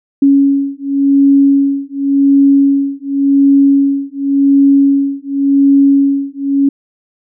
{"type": "beating tone pair", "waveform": "sine", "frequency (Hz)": [277.2, 278.1], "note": ["C#4", "C#4"], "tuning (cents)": [0, 6], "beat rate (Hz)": 0.9, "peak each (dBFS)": -10, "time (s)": [0.22, 6.69], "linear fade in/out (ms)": 5, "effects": []}